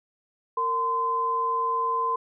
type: tone pair together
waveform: sine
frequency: 460 / 1027.9 Hz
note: A#4 / C6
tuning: -23 / -31 cents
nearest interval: octave + major second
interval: 1392 cents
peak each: -32 / -23 dBFS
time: 0.57-2.16 s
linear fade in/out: 5 ms
effects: none